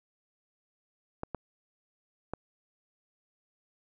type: clicks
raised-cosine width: 1 ms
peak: -20 dBFS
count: 3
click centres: 1.234 / 1.347 / 2.336 s
effects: none

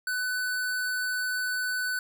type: tone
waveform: square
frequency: 1499 Hz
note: F#6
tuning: 22 cents sharp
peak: -28 dBFS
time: 0.07-1.99 s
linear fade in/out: 2 ms
effects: none

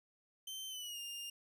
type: tone with pitch glide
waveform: sawtooth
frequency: 3100 to 2810 Hz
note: G7 to F7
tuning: -20 to +10 cents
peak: -40 dBFS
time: 0.47-1.3 s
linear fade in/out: 5 ms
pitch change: -170 cents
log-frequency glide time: 0.68-1 s
effects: none

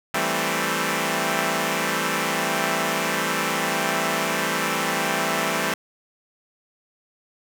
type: chord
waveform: 5% pulse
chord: A minor seventh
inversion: second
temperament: equal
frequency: 164.81 / 196 / 220 / 261.6 Hz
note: E3 / G3 / A3 / C4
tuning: 0 / 0 / 0 / 0 cents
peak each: -16 dBFS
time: 0.14-5.74 s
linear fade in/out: 2 ms
effects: none

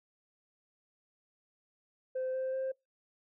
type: tone with pitch steps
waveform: sine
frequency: 517 / 522.1 / 527.3 Hz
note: C5 / C5 / C5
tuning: -21 / -4 / +13 cents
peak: -30 dBFS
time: 2.15-2.72 s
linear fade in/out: 10 ms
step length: 190 ms
effects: noise-tail reverb RT60 0.2 s tail -26 dB re dry + tanh soft clip ceiling -30 dBFS

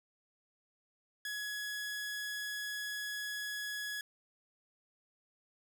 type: tone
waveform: sawtooth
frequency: 1682 Hz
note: G#6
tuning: 22 cents sharp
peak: -34 dBFS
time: 1.25-4.01 s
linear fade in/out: 2 ms
effects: none

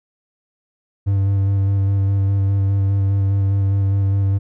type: tone with vibrato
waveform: triangle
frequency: 98.3 Hz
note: G2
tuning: 5 cents sharp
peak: -12 dBFS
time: 1.06-4.39 s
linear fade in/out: 20 ms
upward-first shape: square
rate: 4.9 Hz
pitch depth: 14 cents each way
effects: none

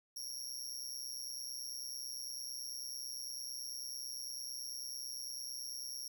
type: tone with amplitude modulation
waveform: sawtooth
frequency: 5588 Hz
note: F8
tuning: in tune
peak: -35 dBFS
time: 0.16-6.08 s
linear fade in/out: 5 ms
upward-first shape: sine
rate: 129 Hz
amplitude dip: 95%
effects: none

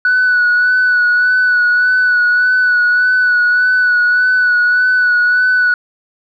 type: tone with vibrato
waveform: sine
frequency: 1480 Hz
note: F#6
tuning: in tune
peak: -7 dBFS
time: 0.05-5.74 s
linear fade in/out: 2 ms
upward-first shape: sine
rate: 1.7 Hz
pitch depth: 27 cents each way
effects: tanh soft clip ceiling -6 dBFS

